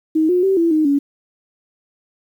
sine tone with pitch steps, 315.5 / 360 / 385.4 / 334.9 / 310.6 / 282.7 Hz, D#4 / F#4 / G4 / E4 / D#4 / C#4, +24 / -47 / -29 / +27 / -3 / +34 cents, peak -12 dBFS, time 0.15-0.99 s, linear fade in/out 10 ms, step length 140 ms, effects 8-bit

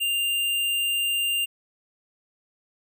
square tone, 2794 Hz, F7, in tune, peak -23 dBFS, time 0-1.46 s, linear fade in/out 20 ms, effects none

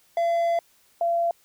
triangle / sine tone pair in turn, 679 / 681.9 Hz, F5 / F5, -49 / -42 cents, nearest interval unison, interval 7 cents, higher second, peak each -18 / -20 dBFS, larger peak first, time 0.17-0.59 / 1.01-1.31 s, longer first, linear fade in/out 2 ms, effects white hiss -61 dBFS RMS until 1.44 s

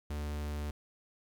45% pulse tone, 74 Hz, D2, 14 cents sharp, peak -35 dBFS, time 0.1-0.71 s, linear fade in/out 5 ms, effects 11-bit

